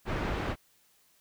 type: low-pass noise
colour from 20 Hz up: pink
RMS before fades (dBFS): -32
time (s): 0.05-0.56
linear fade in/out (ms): 50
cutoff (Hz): 2100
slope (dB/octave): 12
effects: white hiss -66 dBFS RMS until 1.2 s